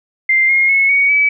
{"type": "tone with pitch steps", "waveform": "sine", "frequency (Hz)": [2093, 2141, 2189, 2239, 2290], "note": ["C7", "C7", "C#7", "C#7", "D7"], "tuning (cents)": [0, 39, -22, 17, -44], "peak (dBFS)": -9, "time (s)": [0.29, 1.29], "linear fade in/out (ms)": 5, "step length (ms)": 200, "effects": []}